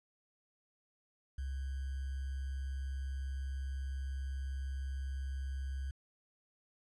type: tone with sample-and-hold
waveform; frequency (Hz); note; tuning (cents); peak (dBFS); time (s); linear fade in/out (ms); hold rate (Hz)
sine; 67.2; C2; +47; -36; 1.38-5.91; 5; 1575
effects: resampled to 24000 Hz